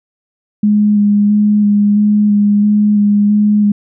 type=tone with vibrato; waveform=sine; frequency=207.2 Hz; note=G#3; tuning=4 cents flat; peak=-7 dBFS; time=0.63-3.72 s; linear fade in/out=5 ms; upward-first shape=square; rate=1.5 Hz; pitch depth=14 cents each way; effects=none